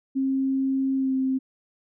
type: tone with pitch glide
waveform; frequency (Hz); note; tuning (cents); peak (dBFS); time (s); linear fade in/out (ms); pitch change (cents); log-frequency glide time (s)
sine; 267.6 to 263.2; C4 to C4; +39 to +10; -21; 0.15-1.39; 20; -29; 0.96-1.14
effects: none